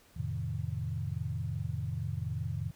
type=chord; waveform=sine; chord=F dominant seventh; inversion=none; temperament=equal; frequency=87.31 / 110 / 130.81 / 155.56 Hz; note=F2 / A2 / C3 / Eb3; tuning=0 / 0 / 0 / 0 cents; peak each=-38 / -37 / -38 / -39 dBFS; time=0.16-2.71 s; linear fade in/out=10 ms; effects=pink hiss -62 dBFS RMS until 2.75 s